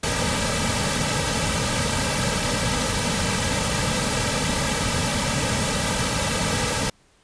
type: noise with comb filter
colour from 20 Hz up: pink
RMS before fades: -23 dBFS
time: 0.03-6.9 s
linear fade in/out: 5 ms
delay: 2.8 ms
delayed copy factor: -0.75
effects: pink hiss -59 dBFS RMS until 7.23 s + resampled to 22050 Hz